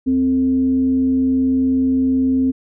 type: tone with frequency modulation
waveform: sine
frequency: 261.3 Hz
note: C4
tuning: 2 cents flat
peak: -13 dBFS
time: 0.06-2.52 s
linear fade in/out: 20 ms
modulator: 184 Hz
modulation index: 0.24
effects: none